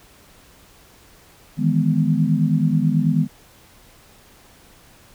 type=chord; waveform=sine; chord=E major seventh; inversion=third; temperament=equal with one note detuned; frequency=155.56 / 164.81 / 206.2 / 246.9 Hz; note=D#3 / E3 / G#3 / B3; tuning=0 / 0 / -12 / 0 cents; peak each=-19 / -21 / -22 / -22 dBFS; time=1.57-3.28 s; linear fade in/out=50 ms; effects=pink hiss -50 dBFS RMS until 5.14 s